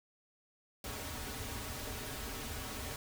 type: noise with comb filter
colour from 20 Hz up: pink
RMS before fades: -42 dBFS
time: 0.84-2.96 s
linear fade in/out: 2 ms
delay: 5.8 ms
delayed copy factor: -0.85
effects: none